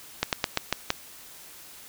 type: slowing click train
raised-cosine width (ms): 0.2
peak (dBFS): -5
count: 6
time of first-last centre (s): 0.23-0.904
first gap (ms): 98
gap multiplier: 1.16
effects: white hiss -47 dBFS RMS until 1.88 s